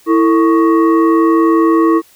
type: tone with frequency modulation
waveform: sine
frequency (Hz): 329.6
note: E4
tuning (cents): 0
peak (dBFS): -7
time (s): 0.06-2.02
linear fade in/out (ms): 50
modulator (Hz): 779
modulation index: 0.8
effects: white hiss -47 dBFS RMS until 2.15 s